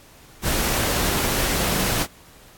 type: tone in noise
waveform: sine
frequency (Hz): 186.3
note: F#3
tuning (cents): +12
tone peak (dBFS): -27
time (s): 1.65-1.93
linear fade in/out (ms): 50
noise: pink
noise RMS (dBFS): -22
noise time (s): 0.42-2.07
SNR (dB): -8
effects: pink hiss -49 dBFS RMS until 2.57 s + AAC 64 kbps